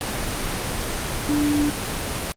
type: tone in noise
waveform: sine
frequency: 293.7 Hz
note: D4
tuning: in tune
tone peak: -18 dBFS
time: 1.29-1.7 s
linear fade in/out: 0 ms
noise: pink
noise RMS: -26 dBFS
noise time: 0.01-2.32 s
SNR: +5 dB
effects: low-pass 12000 Hz 12 dB/octave + Opus 32 kbps